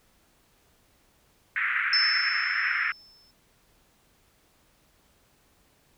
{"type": "band-pass noise", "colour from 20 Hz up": "white", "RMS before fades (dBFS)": -27, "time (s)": [1.56, 2.92], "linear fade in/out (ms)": 2, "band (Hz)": [1400, 2200], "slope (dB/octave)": 48}
{"type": "tone with exponential decay", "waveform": "sine", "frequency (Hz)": 5274, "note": "E8", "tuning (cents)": 0, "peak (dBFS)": -19, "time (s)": [1.93, 3.31], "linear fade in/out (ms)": 2, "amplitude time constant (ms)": 300}
{"effects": ["pink hiss -64 dBFS RMS until 5.97 s"]}